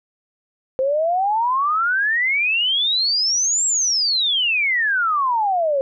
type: exponential two-way sweep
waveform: sine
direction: up then down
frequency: 514 to 7670 to 529 Hz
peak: -16 dBFS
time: 0.79-5.81 s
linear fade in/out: 0 ms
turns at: 3.66 s
effects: none